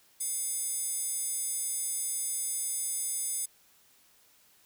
square tone with high-pass filter, 713 Hz, F5, 36 cents sharp, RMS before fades -33 dBFS, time 0.2-3.46 s, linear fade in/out 10 ms, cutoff 8800 Hz, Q 4.2, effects white hiss -63 dBFS RMS until 4.65 s

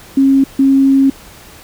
sine tone pair in turn, 271.2 / 271.2 Hz, C#4 / C#4, -38 / -38 cents, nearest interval unison, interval 0 cents, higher neither, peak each -6 dBFS, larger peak neither, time 0.17-0.44 / 0.59-1.1 s, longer second, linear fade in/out 5 ms, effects pink hiss -38 dBFS RMS until 1.63 s

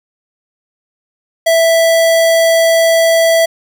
square tone, 659.3 Hz, E5, in tune, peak -8 dBFS, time 1.46-3.46 s, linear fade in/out 10 ms, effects none

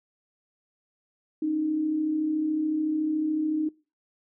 sine tone pair together, 275.8 / 309.6 Hz, C#4 / D#4, -9 / -9 cents, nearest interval major second, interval 200 cents, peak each -35 / -24 dBFS, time 1.42-3.69 s, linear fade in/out 5 ms, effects noise-tail reverb RT60 0.3 s tail -22 dB re dry

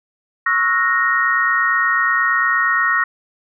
sine chord, F# dominant seventh, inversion second, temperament equal with one note detuned, 1108.7 / 1318.5 / 1447 / 1864.7 Hz, C#6 / E6 / F#6 / A#6, 0 / 0 / -39 / 0 cents, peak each -21 / -21 / -22 / -16 dBFS, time 0.46-3.04 s, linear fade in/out 5 ms, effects none

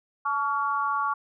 sine tone with amplitude modulation, 1131 Hz, C#6, 34 cents sharp, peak -19 dBFS, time 0.25-1.14 s, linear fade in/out 10 ms, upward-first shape sine, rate 265 Hz, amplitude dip 100%, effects none

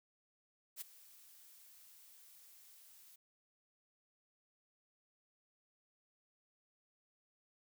blue noise with ADSR envelope, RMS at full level -43 dBFS, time 0.76-3.16 s, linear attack 52 ms, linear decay 14 ms, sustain -18 dB, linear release 6 ms, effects none

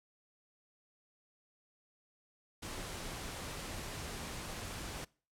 pink noise, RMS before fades -43 dBFS, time 2.62-5.05 s, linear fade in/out 10 ms, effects noise-tail reverb RT60 0.4 s tail -24 dB re dry + low-pass 11000 Hz 12 dB/octave

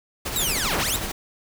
pink noise with tremolo, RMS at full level -27 dBFS, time 0.25-1.12 s, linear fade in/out 10 ms, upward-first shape sine, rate 13 Hz, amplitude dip 40%
10% pulse linear two-way sweep, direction down then up, 3951 to 164.81 to 3951 Hz, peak -15 dBFS, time 0.36-0.96 s, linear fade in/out 0 ms, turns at 0.78 s
effects none

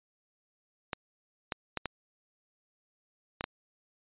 clicks, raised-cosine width 0.3 ms, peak -16 dBFS, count 6, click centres 0.932 / 1.522 / 1.773 / 1.857 / 3.409 / 3.441 s, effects resampled to 8000 Hz

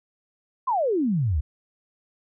sine exponential sweep, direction down, 1089 to 65.41 Hz, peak -20 dBFS, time 0.67-1.41 s, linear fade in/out 10 ms, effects none

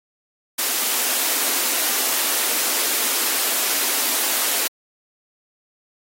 white high-pass noise, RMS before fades -21 dBFS, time 0.58-4.68 s, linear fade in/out 10 ms, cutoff 230 Hz, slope 96 dB/octave, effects AAC 48 kbps

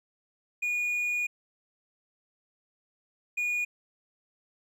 triangle tone bursts at uneven times, 2447 Hz, D#7, 29 cents flat, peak -25 dBFS, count 2, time 0.62-1.27 / 3.37-3.65 s, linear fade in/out 10 ms, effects none

